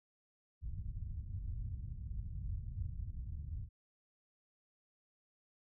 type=low-pass noise; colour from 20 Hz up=white; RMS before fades=-42 dBFS; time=0.61-3.69 s; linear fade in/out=50 ms; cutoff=100 Hz; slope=24 dB/octave; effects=none